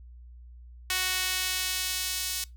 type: tone with high-pass filter sweep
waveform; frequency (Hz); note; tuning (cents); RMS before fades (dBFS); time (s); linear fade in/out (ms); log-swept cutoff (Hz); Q
sawtooth; 370.2; F#4; +1; -30; 0.9-2.44; 2; 2100 to 4700; 0.76
effects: noise-tail reverb RT60 0.2 s tail -22 dB re dry + added 60 Hz sine -45 dBFS peak until 2.56 s

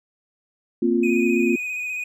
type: chord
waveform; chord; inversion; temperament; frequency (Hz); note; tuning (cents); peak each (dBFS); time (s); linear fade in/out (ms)
sine; Bb suspended second; none; just; 233.1 / 262.2 / 349.6; Bb3 / C4 / F4; 0 / +4 / +2; -21 / -23 / -20; 0.82-1.56; 5
type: tone with vibrato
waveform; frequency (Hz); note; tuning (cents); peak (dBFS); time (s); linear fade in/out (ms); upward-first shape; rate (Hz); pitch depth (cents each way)
triangle; 2489; D#7; 0; -24; 1.03-2.04; 5; square; 15; 21
effects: none

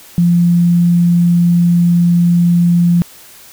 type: tone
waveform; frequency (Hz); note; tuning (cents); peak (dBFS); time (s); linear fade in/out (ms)
sine; 173.1; F3; -15; -7; 0.18-3.02; 0
effects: white hiss -39 dBFS RMS until 3.52 s

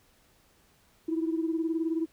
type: beating tone pair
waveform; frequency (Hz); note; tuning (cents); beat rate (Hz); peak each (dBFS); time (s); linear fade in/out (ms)
sine; 322.3 / 341.3; E4 / F4; -39 / -40; 19; -27 / -32; 1.08-2.06; 10
effects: tanh soft clip ceiling -19 dBFS + pink hiss -64 dBFS RMS until 2.12 s

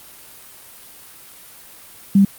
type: tone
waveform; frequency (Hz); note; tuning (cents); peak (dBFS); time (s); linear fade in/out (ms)
sine; 197.4; G3; +12; -8; 2.15-2.25; 5
effects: white hiss -42 dBFS RMS until 2.38 s + Opus 32 kbps

